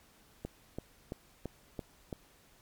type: click train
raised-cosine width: 2 ms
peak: -24 dBFS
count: 6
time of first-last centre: 0.45-2.128 s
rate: 2.98 Hz
effects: pink hiss -63 dBFS RMS until 2.61 s + MP3 96 kbps